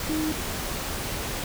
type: tone in noise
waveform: sine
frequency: 311.1 Hz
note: D#4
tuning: in tune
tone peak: -25 dBFS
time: 0.09-0.32 s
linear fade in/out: 2 ms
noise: pink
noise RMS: -31 dBFS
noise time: 0-1.44 s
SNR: +3 dB
effects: none